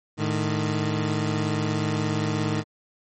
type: tone pair together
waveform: 20% pulse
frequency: 107.8 / 153.2 Hz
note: A2 / D#3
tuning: -35 / -27 cents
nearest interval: tritone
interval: 608 cents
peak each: -21 dBFS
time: 0.17-2.64 s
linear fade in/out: 50 ms
effects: MP3 32 kbps

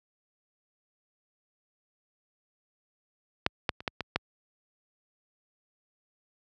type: clicks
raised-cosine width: 0.3 ms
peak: -6 / -8 / -25 / -12 / -16 / -9 dBFS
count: 6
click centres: 3.464 / 3.692 / 3.805 / 3.878 / 4.007 / 4.16 s
effects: high-pass 60 Hz 12 dB/octave

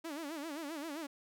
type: tone with vibrato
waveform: sawtooth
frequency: 305.9 Hz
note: D#4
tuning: 29 cents flat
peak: -36 dBFS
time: 0.04-1.07 s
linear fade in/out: 10 ms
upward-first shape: sine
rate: 7.6 Hz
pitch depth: 160 cents each way
effects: none

